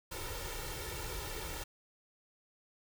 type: noise with comb filter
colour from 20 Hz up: pink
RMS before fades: -41 dBFS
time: 0.11-1.64 s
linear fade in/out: 10 ms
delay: 2.2 ms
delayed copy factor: +0.85
effects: none